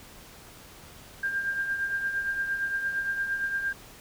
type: tone with tremolo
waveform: sine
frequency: 1596 Hz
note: G6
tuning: 31 cents sharp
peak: -24 dBFS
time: 1.23-3.73 s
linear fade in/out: 5 ms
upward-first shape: triangle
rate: 8.7 Hz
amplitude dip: 60%
effects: pink hiss -49 dBFS RMS until 4 s